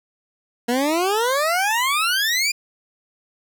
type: exponential sweep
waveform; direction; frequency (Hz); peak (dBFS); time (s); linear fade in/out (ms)
20% pulse; up; 233.1 to 2451; -13; 0.68-2.52; 10
effects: none